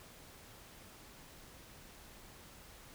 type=silence; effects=pink hiss -56 dBFS RMS until 2.94 s